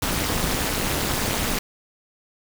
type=noise with amplitude modulation; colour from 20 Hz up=pink; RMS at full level=-20 dBFS; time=0.02-1.59 s; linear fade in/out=5 ms; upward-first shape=sine; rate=216 Hz; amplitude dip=95%; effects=none